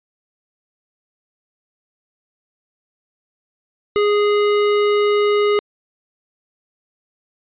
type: tone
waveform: square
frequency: 414.3 Hz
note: G#4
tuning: 4 cents flat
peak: -14 dBFS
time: 3.96-5.59 s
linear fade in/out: 0 ms
effects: resampled to 8000 Hz